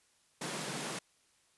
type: high-pass noise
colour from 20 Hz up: pink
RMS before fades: -39 dBFS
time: 0.41-0.99 s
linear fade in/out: 5 ms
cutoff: 130 Hz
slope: 96 dB/octave
effects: white hiss -70 dBFS RMS until 1.57 s + resampled to 24000 Hz